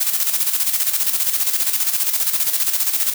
blue noise with tremolo, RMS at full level -17 dBFS, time 0-3.14 s, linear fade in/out 10 ms, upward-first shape square, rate 15 Hz, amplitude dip 55%, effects none

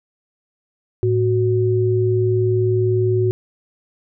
sine tone pair together, 110 / 369.6 Hz, A2 / F#4, 0 / -2 cents, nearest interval octave + major sixth, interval 2098 cents, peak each -17 dBFS, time 1.03-3.31 s, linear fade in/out 0 ms, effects none

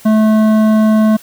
triangle tone with hard clipping, 217 Hz, A3, 24 cents flat, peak -9 dBFS, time 0.05-1.17 s, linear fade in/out 10 ms, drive 15 dB, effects white hiss -40 dBFS RMS until 1.22 s

